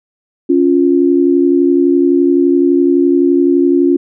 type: tone pair together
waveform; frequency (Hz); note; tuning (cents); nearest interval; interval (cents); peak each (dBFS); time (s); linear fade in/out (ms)
sine; 278.2 / 350; C#4 / F4; +6 / +4; major third; 398; -10; 0.49-3.97; 10
effects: none

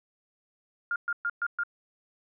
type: tone bursts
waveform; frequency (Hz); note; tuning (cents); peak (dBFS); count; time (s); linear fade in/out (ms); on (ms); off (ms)
sine; 1409; F6; +15; -26; 5; 0.91-1.635; 2; 49; 120
effects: none

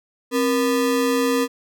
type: ring-modulated tone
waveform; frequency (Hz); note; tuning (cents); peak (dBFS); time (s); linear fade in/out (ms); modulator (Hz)
square; 370; F#4; 0; -15; 0.31-1.48; 50; 104
effects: none

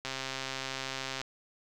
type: click train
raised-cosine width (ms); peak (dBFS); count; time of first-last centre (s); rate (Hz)
0.2; -18; 156; 0.05-1.215; 133
effects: none

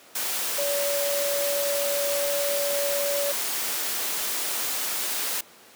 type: tone in noise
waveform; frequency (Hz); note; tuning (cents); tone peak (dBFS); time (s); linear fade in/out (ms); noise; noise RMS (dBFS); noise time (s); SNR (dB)
sine; 570; C#5; +48; -25; 0.58-3.32; 5; white; -28; 0.15-5.41; 0
effects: pink hiss -50 dBFS RMS until 5.75 s + high-pass 300 Hz 12 dB/octave

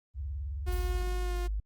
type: tone with vibrato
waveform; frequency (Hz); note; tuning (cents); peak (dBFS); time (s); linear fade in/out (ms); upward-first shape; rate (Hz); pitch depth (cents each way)
sine; 69.3; C#2; 0; -33; 0.14-1.03; 50; sine; 19; 280
type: tone with pitch glide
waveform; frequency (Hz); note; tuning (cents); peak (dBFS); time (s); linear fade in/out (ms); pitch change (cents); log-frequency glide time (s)
sawtooth; 360 to 354.4; F#4 to F4; -47 to +25; -34; 0.66-1.48; 20; -28; 1.22-1.36
type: tone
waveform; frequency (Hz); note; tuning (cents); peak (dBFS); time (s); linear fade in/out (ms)
sine; 51; G#1; -31; -29; 0.68-1.6; 5
type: noise with exponential decay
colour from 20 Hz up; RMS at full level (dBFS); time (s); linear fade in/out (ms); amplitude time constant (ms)
blue; -46; 0.72-1.23; 5; 110
effects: Opus 32 kbps

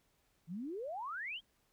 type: exponential sweep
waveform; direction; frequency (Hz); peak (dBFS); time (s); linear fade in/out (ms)
sine; up; 153.9 to 3336; -39; 0.47-1.41; 50
effects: pink hiss -75 dBFS RMS until 1.72 s

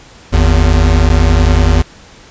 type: tone pair together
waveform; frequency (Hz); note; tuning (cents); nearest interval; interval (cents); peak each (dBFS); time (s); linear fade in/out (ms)
square; 50.91 / 81.2; G#1 / E2; -34 / -26; minor sixth; 808; -10; 0.32-1.83; 20
effects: pink hiss -39 dBFS RMS until 2.3 s + resampled to 16000 Hz

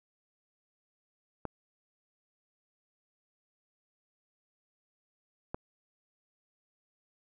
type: clicks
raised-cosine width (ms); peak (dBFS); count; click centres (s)
1; -21 / -21; 2; 1.453 / 5.545
effects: none

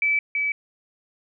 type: tone pair in turn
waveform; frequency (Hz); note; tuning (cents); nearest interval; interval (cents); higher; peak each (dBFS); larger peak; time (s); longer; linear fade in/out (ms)
sine; 2309 / 2294; D7 / D7; -30 / -41; unison; 11; first; -18 / -21; first; 0.02-0.19 / 0.35-0.52; neither; 2
effects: none

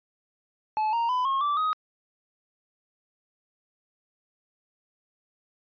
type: tone with pitch steps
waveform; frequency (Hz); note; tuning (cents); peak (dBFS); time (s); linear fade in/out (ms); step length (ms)
triangle; 863 / 930.3 / 1002.8 / 1081 / 1165.4 / 1256.2; A5 / A#5 / B5 / C#6 / D6 / D#6; -34 / -4 / +26 / -44 / -14 / +16; -21; 0.77-1.73; 0; 160
effects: resampled to 11025 Hz

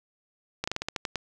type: slowing click train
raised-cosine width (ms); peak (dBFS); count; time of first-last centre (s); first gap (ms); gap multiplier
0.2; -12; 9; 0.64-1.157; 35; 1.17
effects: none

